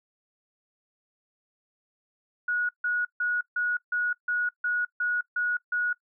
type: tone bursts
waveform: sine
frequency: 1456 Hz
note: F#6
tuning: 28 cents flat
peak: -24 dBFS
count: 10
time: 2.48-5.93 s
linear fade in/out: 5 ms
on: 210 ms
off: 150 ms
effects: noise-tail reverb RT60 0.1 s tail -22 dB re dry